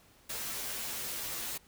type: noise with comb filter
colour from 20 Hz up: white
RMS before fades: -38 dBFS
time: 0.29-1.58 s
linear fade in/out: 10 ms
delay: 11 ms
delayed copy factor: -0.9
effects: pink hiss -62 dBFS RMS until 1.67 s